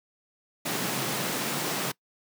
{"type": "high-pass noise", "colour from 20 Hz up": "pink", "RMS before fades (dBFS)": -30, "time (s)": [0.65, 1.92], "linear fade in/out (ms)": 10, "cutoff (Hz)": 120, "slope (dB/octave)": 96, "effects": ["noise-tail reverb RT60 0.1 s tail -23 dB re dry"]}